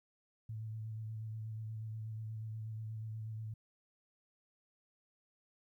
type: tone with vibrato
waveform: sine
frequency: 110 Hz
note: A2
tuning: in tune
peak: -40 dBFS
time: 0.49-3.54 s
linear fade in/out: 5 ms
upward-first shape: square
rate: 8.3 Hz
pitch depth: 19 cents each way
effects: 13-bit